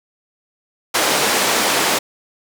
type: band-pass noise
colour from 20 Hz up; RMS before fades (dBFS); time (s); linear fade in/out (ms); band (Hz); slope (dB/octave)
pink; -17; 0.94-1.99; 10; 370 to 11000; 12
effects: none